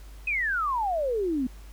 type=exponential sweep; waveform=sine; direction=down; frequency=2574 to 242.3 Hz; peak=-24 dBFS; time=0.27-1.47 s; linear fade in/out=5 ms; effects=added 50 Hz sine -42 dBFS peak until 1.72 s + pink hiss -55 dBFS RMS until 1.72 s